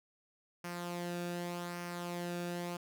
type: tone with flanger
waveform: sawtooth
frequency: 174.61 Hz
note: F3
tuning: in tune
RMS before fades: -40 dBFS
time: 0.64-2.77 s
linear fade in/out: 5 ms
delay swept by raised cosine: 0.26 to 0.98 ms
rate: 0.85 Hz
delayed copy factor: -0.5
effects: none